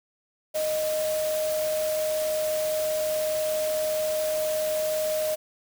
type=tone in noise; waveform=sine; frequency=620 Hz; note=D#5; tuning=6 cents flat; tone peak=-24 dBFS; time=0.54-5.36 s; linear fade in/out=20 ms; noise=white; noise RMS=-35 dBFS; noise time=0.54-5.36 s; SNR=+8 dB; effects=none